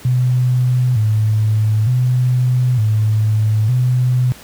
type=tone with vibrato; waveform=sine; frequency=116.54 Hz; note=A#2; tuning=in tune; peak=-11 dBFS; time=0.05-4.32 s; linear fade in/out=0 ms; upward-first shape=square; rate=0.55 Hz; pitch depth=130 cents each way; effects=pink hiss -39 dBFS RMS until 4.43 s + high-pass 60 Hz 12 dB/octave